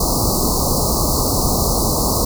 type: band-stop noise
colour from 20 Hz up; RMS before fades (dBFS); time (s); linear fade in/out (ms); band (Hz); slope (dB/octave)
pink; -17; 0-2.25; 5; 1200 to 4200; 96
effects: none